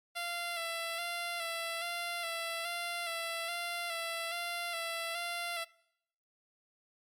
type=tone with vibrato; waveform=10% pulse; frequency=680 Hz; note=F5; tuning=46 cents flat; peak=-27 dBFS; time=0.15-5.65 s; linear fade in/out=20 ms; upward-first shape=square; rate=1.2 Hz; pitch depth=31 cents each way; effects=noise-tail reverb RT60 0.8 s tail -24 dB re dry + MP3 64 kbps